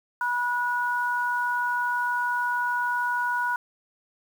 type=tone pair together; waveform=sine; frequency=973.5 / 1460 Hz; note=B5 / F#6; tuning=-25 / -24 cents; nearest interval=perfect fifth; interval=701 cents; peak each=-26 dBFS; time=0.21-3.56 s; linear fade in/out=2 ms; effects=8-bit